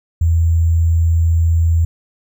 sine tone with sample-and-hold, 82.8 Hz, E2, 8 cents sharp, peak -10 dBFS, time 0.21-1.85 s, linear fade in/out 5 ms, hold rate 7350 Hz, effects none

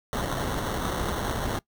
pink noise with sample-and-hold, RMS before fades -29 dBFS, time 0.13-1.59 s, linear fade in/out 0 ms, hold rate 2450 Hz, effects noise-tail reverb RT60 0.1 s tail -21 dB re dry

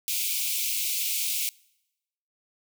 white high-pass noise, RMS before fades -28 dBFS, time 0.08-1.49 s, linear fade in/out 0 ms, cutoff 2200 Hz, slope 96 dB/octave, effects noise-tail reverb RT60 0.9 s tail -25 dB re dry

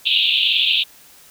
white band-pass noise, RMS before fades -17 dBFS, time 0.05-0.84 s, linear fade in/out 20 ms, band 2600 to 3800 Hz, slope 96 dB/octave, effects white hiss -47 dBFS RMS until 1.3 s

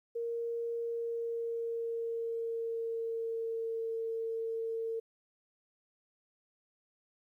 sine tone with pitch glide, 466.1 to 453.1 Hz, A#4 to A#4, 0 to -49 cents, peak -33 dBFS, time 0.15-5 s, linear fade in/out 10 ms, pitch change -49 cents, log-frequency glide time 0.73-3.92 s, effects 12-bit

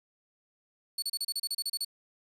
sawtooth tone bursts, 4435 Hz, C#8, in tune, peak -27 dBFS, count 12, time 0.98-1.848 s, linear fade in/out 5 ms, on 43 ms, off 32 ms, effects resampled to 32000 Hz + 9-bit

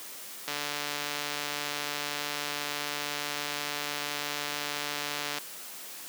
click train, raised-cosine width 0.2 ms, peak -15 dBFS, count 717, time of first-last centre 0.48-5.384 s, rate 146 Hz, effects white hiss -43 dBFS RMS until 6.08 s + high-pass 200 Hz 12 dB/octave

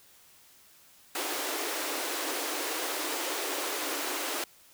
pink high-pass noise, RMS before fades -33 dBFS, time 1.15-4.44 s, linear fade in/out 2 ms, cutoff 280 Hz, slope 96 dB/octave, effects white hiss -58 dBFS RMS until 4.73 s

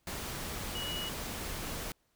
sine tone in noise, 2917 Hz, F#7, 25 cents flat, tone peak -37 dBFS, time 0.75-1.09 s, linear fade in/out 2 ms, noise pink, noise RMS -39 dBFS, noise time 0.07-1.92 s, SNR -1 dB, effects pink hiss -74 dBFS RMS until 2.15 s

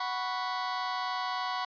sawtooth chord, F# suspended fourth, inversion none, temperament just, 740 / 986.7 / 1110 Hz, F#5 / B5 / C#6, 0 / -2 / +2 cents, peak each -31 dBFS, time 0-1.65 s, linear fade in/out 5 ms, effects resampled to 11025 Hz

